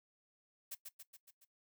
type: noise with echo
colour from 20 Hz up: blue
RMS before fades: -44 dBFS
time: 0.71-0.75 s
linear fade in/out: 10 ms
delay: 140 ms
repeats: 5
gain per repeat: -4 dB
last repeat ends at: 1.45 s
effects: noise-tail reverb RT60 0.1 s tail -17 dB re dry